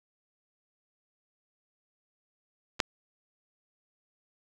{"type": "clicks", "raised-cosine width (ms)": 0.2, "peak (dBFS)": [-26, -6], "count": 2, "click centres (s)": [2.794, 2.802], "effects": []}